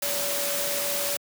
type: tone in noise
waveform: sine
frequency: 571 Hz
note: D5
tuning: 49 cents flat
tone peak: -32 dBFS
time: 0.02-1.17 s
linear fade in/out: 5 ms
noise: white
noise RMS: -28 dBFS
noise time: 0.02-1.17 s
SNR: -7 dB
effects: high-pass 150 Hz 12 dB/octave